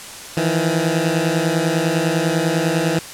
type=beating tone pair; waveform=15% pulse; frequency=158.8 / 168.8 Hz; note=D#3 / E3; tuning=+36 / +41 cents; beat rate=10 Hz; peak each=-13 dBFS; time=0.37-2.99 s; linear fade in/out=2 ms; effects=white hiss -34 dBFS RMS until 3.13 s + low-pass 10000 Hz 12 dB/octave